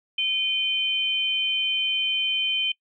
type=tone pair together; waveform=sine; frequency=2449 / 3086 Hz; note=D#7 / G7; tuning=-28 / -28 cents; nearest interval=major third; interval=400 cents; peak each=-27 / -22 dBFS; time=0.18-2.72 s; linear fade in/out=5 ms; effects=noise-tail reverb RT60 0.1 s tail -24 dB re dry